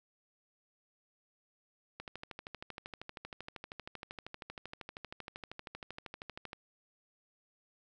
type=click train; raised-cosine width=0.3 ms; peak=-27 dBFS; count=59; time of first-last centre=2-6.531 s; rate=12.8 Hz; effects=none